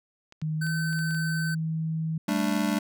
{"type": "clicks", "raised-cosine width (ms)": 0.2, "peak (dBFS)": -30, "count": 7, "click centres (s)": [0.324, 0.416, 0.667, 0.93, 0.99, 1.109, 1.147]}
{"type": "tone with pitch glide", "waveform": "sine", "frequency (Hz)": [155.9, 160.19], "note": ["D#3", "E3"], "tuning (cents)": [4, -49], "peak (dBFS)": -26, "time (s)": [0.42, 2.18], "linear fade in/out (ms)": 5, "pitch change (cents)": 47, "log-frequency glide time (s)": [0.59, 0.68]}
{"type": "tone", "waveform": "square", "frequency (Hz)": 1531, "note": "G6", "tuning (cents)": -41, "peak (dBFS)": -31, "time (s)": [0.61, 1.55], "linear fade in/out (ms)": 10}
{"type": "chord", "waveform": "square", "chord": "G suspended second", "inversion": "none", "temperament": "just", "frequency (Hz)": [196, 220.5, 294], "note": ["G3", "A3", "D4"], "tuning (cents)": [0, 4, 2], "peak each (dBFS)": -29, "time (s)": [2.28, 2.79], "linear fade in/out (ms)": 5}
{"effects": []}